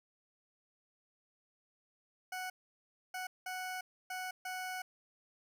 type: tone bursts at uneven times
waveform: 20% pulse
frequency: 740 Hz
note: F#5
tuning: in tune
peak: -34 dBFS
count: 5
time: 2.32-2.5 / 3.14-3.27 / 3.46-3.81 / 4.1-4.31 / 4.45-4.82 s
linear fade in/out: 5 ms
effects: none